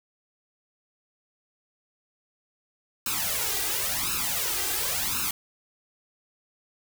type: noise with flanger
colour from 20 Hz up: white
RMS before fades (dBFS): -28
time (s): 3.06-5.31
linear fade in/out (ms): 2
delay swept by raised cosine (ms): 0.75 to 2.55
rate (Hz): 0.94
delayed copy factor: +1
effects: none